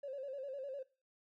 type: tone with vibrato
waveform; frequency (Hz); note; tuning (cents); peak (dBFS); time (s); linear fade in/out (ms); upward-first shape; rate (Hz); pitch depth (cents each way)
triangle; 545; C#5; -29; -37; 0.03-0.83; 10; square; 9.9; 71
effects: noise-tail reverb RT60 0.3 s tail -21 dB re dry + tanh soft clip ceiling -39 dBFS